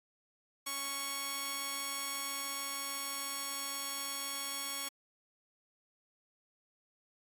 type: tone pair together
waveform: 5% pulse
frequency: 277.2 / 1108.7 Hz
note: C#4 / C#6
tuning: 0 / 0 cents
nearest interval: 2 octaves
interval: 2400 cents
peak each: -35 / -25 dBFS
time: 0.66-4.89 s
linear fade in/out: 10 ms
effects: AAC 64 kbps